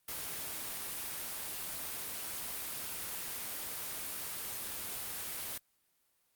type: noise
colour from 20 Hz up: white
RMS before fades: -40 dBFS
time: 0.08-5.58 s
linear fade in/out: 5 ms
effects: white hiss -75 dBFS RMS until 6.35 s + Opus 32 kbps